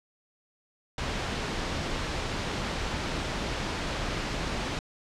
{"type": "low-pass noise", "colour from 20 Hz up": "pink", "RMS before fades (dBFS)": -32, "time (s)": [0.98, 4.79], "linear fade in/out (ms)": 2, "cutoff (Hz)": 5000, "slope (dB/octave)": 12, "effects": ["low-pass 9000 Hz 12 dB/octave"]}